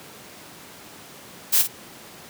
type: noise with echo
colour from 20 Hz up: blue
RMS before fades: -17 dBFS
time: 1.52-1.63 s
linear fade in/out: 20 ms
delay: 49 ms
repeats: 1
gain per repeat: -9 dB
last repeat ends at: 1.679 s
effects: pink hiss -43 dBFS RMS until 2.29 s + high-pass 150 Hz 12 dB/octave